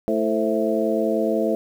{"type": "harmonic tone with a mistuned harmonic", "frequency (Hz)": 110, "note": "A2", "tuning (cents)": 0, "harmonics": [2, 3, 4, 5, 6], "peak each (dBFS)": [-25, -25, -25, -25, -25], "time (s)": [0.08, 1.55], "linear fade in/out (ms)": 0, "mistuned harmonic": 5, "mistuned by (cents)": -76, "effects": ["8-bit"]}